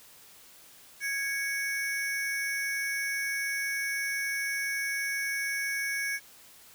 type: ring-modulated tone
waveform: square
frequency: 1942 Hz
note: B6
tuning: 30 cents flat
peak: -27 dBFS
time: 1-6.2 s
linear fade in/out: 50 ms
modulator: 285 Hz
effects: white hiss -54 dBFS RMS until 6.74 s